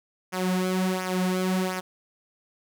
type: tone with flanger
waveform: sawtooth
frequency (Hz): 185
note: F#3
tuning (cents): 0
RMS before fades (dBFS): -26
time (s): 0.32-1.81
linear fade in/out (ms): 20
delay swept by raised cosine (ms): 0.24 to 4.34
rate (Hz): 1.4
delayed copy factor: -0.7
effects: none